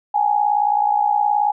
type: tone with amplitude modulation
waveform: sine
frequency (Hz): 830.6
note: G#5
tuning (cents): 0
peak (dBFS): -11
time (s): 0.14-1.52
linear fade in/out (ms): 10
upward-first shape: sine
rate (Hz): 58.9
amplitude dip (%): 75
effects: none